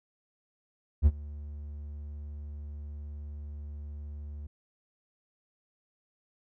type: tone with ADSR envelope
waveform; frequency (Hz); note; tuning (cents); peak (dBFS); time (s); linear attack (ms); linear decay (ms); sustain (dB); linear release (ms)
triangle; 73.42; D2; 0; -13; 1.02-4.47; 43; 44; -23; 7
effects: none